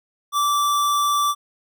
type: tone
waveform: square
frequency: 1165 Hz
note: D6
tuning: 14 cents flat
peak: -18 dBFS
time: 0.32-1.35 s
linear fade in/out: 50 ms
effects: none